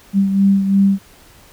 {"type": "beating tone pair", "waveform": "sine", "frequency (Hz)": [196, 198.9], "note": ["G3", "G3"], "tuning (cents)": [0, 25], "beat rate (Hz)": 2.9, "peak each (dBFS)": [-11, -19], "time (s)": [0.13, 0.99], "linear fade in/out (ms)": 50, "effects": ["pink hiss -46 dBFS RMS until 1.52 s"]}